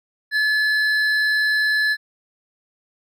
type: tone pair together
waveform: triangle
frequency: 1721 / 4070 Hz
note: A6 / C8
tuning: -39 / -49 cents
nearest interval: octave + minor third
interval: 1490 cents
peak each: -15 / -26 dBFS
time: 0.31-1.97 s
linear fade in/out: 50 ms
effects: none